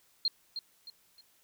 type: tone with echo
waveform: sine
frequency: 4209 Hz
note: C8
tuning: 9 cents sharp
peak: -25 dBFS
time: 0.25-0.28 s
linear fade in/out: 2 ms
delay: 310 ms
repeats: 3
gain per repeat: -9 dB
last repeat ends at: 1.21 s
effects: white hiss -67 dBFS RMS until 1.43 s